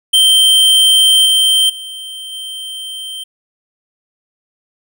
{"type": "tone with level steps", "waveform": "square", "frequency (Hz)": 3129, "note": "G7", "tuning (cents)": -4, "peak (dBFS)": [-7, -9, -26, -24], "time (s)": [0.13, 3.24], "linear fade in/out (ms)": 10, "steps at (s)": [1.25, 1.69, 2.32], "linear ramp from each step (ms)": 10, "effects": []}